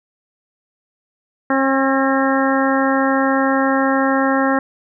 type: harmonic tone with a mistuned harmonic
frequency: 269.3 Hz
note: C#4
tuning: 50 cents flat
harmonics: 1 / 2 / 3 / 4 / 5 / 6 / 7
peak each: -17 / -20 / -22 / -23 / -24 / -25 / -25 dBFS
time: 1.5-4.59 s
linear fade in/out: 2 ms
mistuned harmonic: 7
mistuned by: -36 cents
effects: none